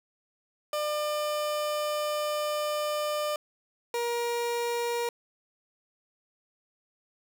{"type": "tone pair in turn", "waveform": "30% pulse", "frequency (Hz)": [600, 474], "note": ["D5", "A#4"], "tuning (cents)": [37, 29], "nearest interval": "major third", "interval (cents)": 408, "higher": "first", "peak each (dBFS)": [-25, -25], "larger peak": "neither", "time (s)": [[0.73, 3.36], [3.94, 5.09]], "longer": "first", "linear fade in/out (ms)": 2, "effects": []}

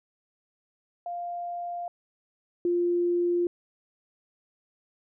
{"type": "tone pair in turn", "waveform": "sine", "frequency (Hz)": [698.5, 349.2], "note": ["F5", "F4"], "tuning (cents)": [0, 0], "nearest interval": "octave", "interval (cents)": 1200, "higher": "first", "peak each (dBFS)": [-31, -22], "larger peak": "second", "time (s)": [[1.06, 1.88], [2.65, 3.47]], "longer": "neither", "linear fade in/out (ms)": 2, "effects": []}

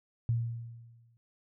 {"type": "tone with exponential decay", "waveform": "sine", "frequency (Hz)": 116.54, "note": "A#2", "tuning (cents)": 0, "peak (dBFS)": -24, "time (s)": [0.29, 1.17], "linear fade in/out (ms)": 0, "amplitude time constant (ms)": 190, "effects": []}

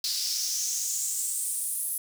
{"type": "noise with high-pass filter sweep", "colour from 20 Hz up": "pink", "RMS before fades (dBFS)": -30, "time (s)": [0.04, 1.98], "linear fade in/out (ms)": 2, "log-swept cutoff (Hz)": [4600, 11000], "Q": 4.4, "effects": []}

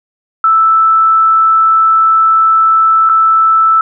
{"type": "tone with dropouts", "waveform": "sine", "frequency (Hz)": 1318.5, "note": "E6", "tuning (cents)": 0, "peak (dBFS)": -5, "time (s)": [0.44, 3.81], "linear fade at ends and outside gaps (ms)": 2, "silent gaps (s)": [3.091, 3.096], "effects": []}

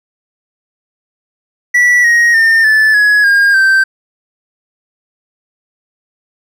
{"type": "tone with pitch steps", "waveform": "triangle", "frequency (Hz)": [1953, 1881, 1811.7, 1745, 1680.7, 1618.7, 1559.1], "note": ["B6", "A#6", "A#6", "A6", "G#6", "G#6", "G6"], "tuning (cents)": [-20, 15, -50, -15, 20, -45, -10], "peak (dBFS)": -4, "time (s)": [1.74, 3.84], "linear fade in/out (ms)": 10, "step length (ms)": 300, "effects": []}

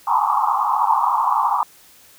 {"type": "band-pass noise", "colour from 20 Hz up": "pink", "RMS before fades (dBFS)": -18, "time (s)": [0.07, 1.63], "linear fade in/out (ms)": 2, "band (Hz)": [800, 1200], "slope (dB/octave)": 96, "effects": ["white hiss -49 dBFS RMS until 2.18 s"]}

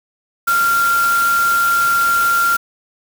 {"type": "tone in noise", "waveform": "sine", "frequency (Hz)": 1384, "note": "F6", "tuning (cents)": -16, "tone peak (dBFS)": -12, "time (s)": [0.47, 2.57], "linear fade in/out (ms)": 10, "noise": "white", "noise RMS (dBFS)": -25, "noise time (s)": [0.47, 2.57], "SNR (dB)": 10, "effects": []}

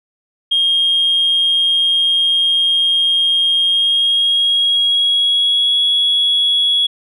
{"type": "tone with pitch glide", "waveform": "sine", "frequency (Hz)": [3236, 3352], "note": ["G#7", "G#7"], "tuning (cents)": [-46, 15], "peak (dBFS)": -10, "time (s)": [0.51, 6.87], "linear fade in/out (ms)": 10, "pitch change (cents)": 61, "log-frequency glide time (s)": [3.62, 5.81], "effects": ["tanh soft clip ceiling -7 dBFS"]}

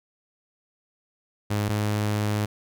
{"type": "tone pair in turn", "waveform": "sawtooth", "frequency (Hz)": [103.83, 104.98], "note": ["G#2", "G#2"], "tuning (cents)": [0, 19], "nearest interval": "unison", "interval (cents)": 19, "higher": "second", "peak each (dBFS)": -19, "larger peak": "neither", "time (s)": [[1.5, 1.69], [1.69, 2.46]], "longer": "second", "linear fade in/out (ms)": 10, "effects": []}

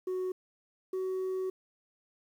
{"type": "tone pair in turn", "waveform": "sine", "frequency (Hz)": [370, 375.2], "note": ["F#4", "F#4"], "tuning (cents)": [0, 24], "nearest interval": "unison", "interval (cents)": 24, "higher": "second", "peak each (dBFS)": -28, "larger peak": "neither", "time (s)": [[0.07, 0.32], [0.93, 1.5]], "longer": "second", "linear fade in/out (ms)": 5, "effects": ["tanh soft clip ceiling -30 dBFS", "10-bit"]}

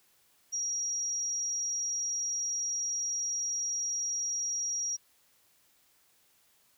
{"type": "tone", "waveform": "sine", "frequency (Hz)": 5690, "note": "F8", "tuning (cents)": 31, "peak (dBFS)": -30, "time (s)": [0.52, 4.97], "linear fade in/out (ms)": 20, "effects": ["white hiss -67 dBFS RMS until 6.77 s"]}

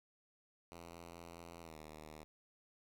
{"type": "tone with pitch glide", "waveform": "5% pulse", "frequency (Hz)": [84.8, 77.31], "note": ["E2", "D#2"], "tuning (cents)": [50, -11], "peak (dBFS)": -40, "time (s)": [0.72, 2.24], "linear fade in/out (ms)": 0, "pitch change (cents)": -161, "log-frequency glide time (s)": [1.61, 1.77], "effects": []}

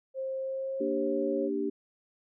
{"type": "tone with pitch glide", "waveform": "sine", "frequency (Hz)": [530, 543], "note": ["C5", "C#5"], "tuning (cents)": [22, -36], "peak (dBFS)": -31, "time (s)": [0.14, 1.5], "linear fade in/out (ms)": 50, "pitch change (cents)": 42, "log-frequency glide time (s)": [0.39, 1.2]}
{"type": "chord", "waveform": "sine", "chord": "G minor", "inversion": "first", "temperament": "equal", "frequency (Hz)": [233.1, 293.7, 392], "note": ["Bb3", "D4", "G4"], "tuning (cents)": [0, 0, 0], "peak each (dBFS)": [-36, -32, -31], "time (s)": [0.8, 1.7], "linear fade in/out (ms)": 10}
{"effects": []}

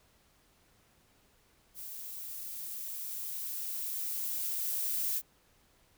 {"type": "noise with level ramp", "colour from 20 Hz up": "violet", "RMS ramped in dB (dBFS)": [-44, -32], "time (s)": [1.74, 5.22], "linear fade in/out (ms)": 50, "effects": ["pink hiss -67 dBFS RMS until 5.97 s"]}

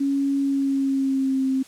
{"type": "tone with pitch glide", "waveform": "sine", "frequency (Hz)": [277.2, 264.5], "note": ["C#4", "C4"], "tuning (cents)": [0, 19], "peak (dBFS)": -19, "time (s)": [0, 1.63], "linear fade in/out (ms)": 10, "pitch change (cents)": -81, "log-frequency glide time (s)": [0.4, 1.49], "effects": ["white hiss -48 dBFS RMS until 1.67 s", "low-pass 9000 Hz 12 dB/octave"]}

